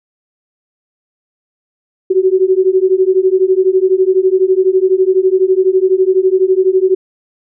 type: beating tone pair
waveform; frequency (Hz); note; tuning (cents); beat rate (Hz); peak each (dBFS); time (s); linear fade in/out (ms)
sine; 370 / 382; F#4 / G4; 0 / -45; 12; -11; 2.1-6.95; 10
effects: none